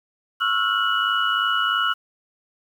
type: tone cluster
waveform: sine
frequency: 1103 / 1331 / 1434 / 2936 Hz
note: C#6 / E6 / F6 / F#7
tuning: -9 / +16 / +45 / -14 cents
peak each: -30 / -22 / -23 / -25 dBFS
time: 0.4-1.94 s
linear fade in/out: 20 ms
effects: 8-bit